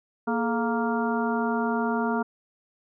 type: harmonic tone with a mistuned harmonic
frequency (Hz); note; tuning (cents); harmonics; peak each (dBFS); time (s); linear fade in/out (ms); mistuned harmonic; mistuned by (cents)
233.1; A#3; 0; 1 / 2 / 3 / 4 / 5 / 6; -26 / -30 / -32 / -31 / -36 / -33; 0.27-2.23; 10; 2; -140
effects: none